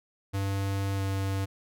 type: tone with pitch glide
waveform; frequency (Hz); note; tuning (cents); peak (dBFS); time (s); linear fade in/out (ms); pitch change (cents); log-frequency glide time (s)
square; 98.2 to 97.24; G2 to G2; +4 to -13; -28; 0.33-1.46; 20; -17; 0.96-1.01
effects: none